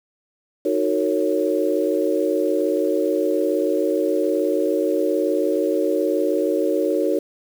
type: chord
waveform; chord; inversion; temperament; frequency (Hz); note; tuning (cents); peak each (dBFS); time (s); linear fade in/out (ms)
sine; D# minor seventh; none; equal with one note detuned; 311.1 / 370 / 456.8 / 554.4; D#4 / F#4 / A#4 / C#5; 0 / 0 / -35 / 0; -23; 0.65-7.19; 5
effects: 7-bit